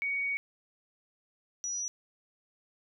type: tone pair in turn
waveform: sine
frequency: 2242 / 5852 Hz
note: C#7 / F#8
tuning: +19 / -20 cents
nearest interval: octave + perfect fourth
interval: 1661 cents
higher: second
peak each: -29 / -32 dBFS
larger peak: first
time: 0.02-0.37 / 1.64-1.88 s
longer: first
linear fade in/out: 0 ms
effects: none